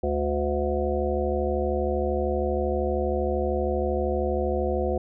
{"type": "harmonic tone", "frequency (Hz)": 72.8, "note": "D2", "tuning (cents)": -15, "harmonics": [1, 3, 5, 7, 9, 10], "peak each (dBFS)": [-28, -33, -28, -28, -33, -33], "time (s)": [0.03, 4.98], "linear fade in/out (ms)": 5, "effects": []}